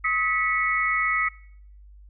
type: tone cluster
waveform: sine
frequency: 1271 / 1958 / 2207 Hz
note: D#6 / B6 / C#7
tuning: +36 / -15 / -8 cents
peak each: -25 dBFS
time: 0.04-1.29 s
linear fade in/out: 10 ms
effects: noise-tail reverb RT60 0.6 s tail -21 dB re dry + added 50 Hz sine -45 dBFS peak until 2.09 s